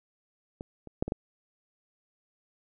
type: clicks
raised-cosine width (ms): 2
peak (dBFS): -24 / -30 / -12 / -20 / -15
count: 5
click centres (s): 0.609 / 0.873 / 1.025 / 1.08 / 1.121
effects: none